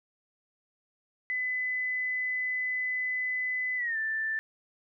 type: tone with pitch glide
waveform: sine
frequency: 2009 to 1769.3 Hz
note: B6 to A6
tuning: +29 to +9 cents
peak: -28 dBFS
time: 1.3-4.39 s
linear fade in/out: 0 ms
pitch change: -220 cents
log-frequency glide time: 3.77-3.97 s
effects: none